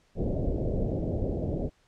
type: low-pass noise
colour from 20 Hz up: pink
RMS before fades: -29 dBFS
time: 0.15-1.7 s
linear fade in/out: 50 ms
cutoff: 630 Hz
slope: 48 dB/octave
effects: pink hiss -66 dBFS RMS until 1.87 s + low-pass 7000 Hz 12 dB/octave